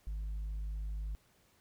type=tone; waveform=sine; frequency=51.8 Hz; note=G#1; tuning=4 cents flat; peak=-33 dBFS; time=0.07-1.15 s; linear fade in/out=0 ms; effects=tanh soft clip ceiling -35 dBFS + pink hiss -69 dBFS RMS until 1.6 s